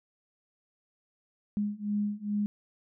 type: beating tone pair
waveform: sine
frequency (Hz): 205.6 / 208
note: G#3 / G#3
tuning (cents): -17 / +3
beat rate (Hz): 2.4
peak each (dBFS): -32 / -31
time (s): 1.57-2.46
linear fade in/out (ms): 0
effects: none